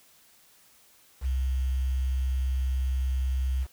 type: tone with quantisation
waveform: sine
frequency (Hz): 65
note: C2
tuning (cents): -11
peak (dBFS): -24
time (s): 1.21-3.67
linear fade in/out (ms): 50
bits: 8
effects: white hiss -59 dBFS RMS until 3.72 s